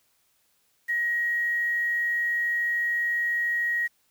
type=tone with quantisation; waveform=sine; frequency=1893 Hz; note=A#6; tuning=26 cents sharp; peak=-23 dBFS; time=0.88-3.88 s; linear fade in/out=20 ms; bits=8; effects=white hiss -68 dBFS RMS until 4.1 s